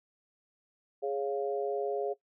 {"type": "chord", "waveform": "sine", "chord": "Db major", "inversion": "second", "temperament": "equal", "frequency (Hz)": [415.3, 554.4, 698.5], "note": ["Ab4", "Db5", "F5"], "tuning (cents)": [0, 0, 0], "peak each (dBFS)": [-32, -35, -37], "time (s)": [1.02, 2.14], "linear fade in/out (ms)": 20, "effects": ["noise-tail reverb RT60 0.1 s tail -18 dB re dry"]}